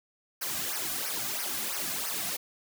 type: noise with flanger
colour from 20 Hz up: white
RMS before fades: -33 dBFS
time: 0.41-2.37 s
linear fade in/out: 10 ms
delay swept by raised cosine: 0.26 to 2.26 ms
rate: 3 Hz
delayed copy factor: -0.9
effects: none